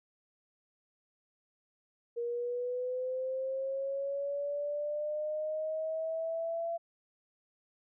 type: linear sweep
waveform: sine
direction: up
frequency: 470.5 to 677 Hz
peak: -32 dBFS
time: 2.16-6.78 s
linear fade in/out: 20 ms
effects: none